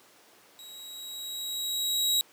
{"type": "tone with level ramp", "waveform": "sawtooth", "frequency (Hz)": 3841, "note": "B7", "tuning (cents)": -49, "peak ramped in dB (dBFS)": [-42, -19], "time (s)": [0.59, 2.21], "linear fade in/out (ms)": 0, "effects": ["pink hiss -57 dBFS RMS until 2.32 s", "high-pass 300 Hz 12 dB/octave"]}